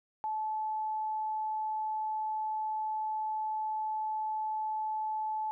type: tone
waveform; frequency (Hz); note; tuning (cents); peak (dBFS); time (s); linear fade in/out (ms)
sine; 866; A5; -28; -31; 0.24-5.51; 0
effects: none